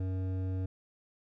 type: tone with hard clipping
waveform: sine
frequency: 93.6 Hz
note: F#2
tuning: 20 cents sharp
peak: -33 dBFS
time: 0-0.66 s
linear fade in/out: 5 ms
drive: 11 dB
effects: none

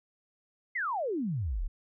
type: exponential sweep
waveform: sine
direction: down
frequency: 2146 to 30.87 Hz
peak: -29 dBFS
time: 0.75-1.68 s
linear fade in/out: 10 ms
effects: none

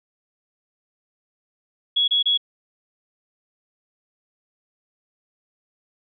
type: tone bursts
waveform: sine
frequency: 3351 Hz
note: G#7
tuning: 15 cents sharp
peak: -16 dBFS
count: 3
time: 1.96-2.376 s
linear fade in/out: 10 ms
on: 120 ms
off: 28 ms
effects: none

